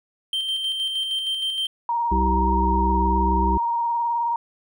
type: tone with tremolo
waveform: triangle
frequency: 3136 Hz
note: G7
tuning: in tune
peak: -20 dBFS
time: 0.33-1.67 s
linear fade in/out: 2 ms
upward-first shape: square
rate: 6.4 Hz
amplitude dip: 35%
type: tone with vibrato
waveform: sine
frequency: 938 Hz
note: A#5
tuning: 11 cents sharp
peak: -20 dBFS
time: 1.89-4.36 s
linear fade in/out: 2 ms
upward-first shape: sine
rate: 19 Hz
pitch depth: 27 cents each way
type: harmonic tone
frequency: 64.5 Hz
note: C2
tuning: 24 cents flat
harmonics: 1 / 3 / 5 / 6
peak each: -21 / -26 / -28 / -29 dBFS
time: 2.11-3.58 s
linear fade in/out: 10 ms
effects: none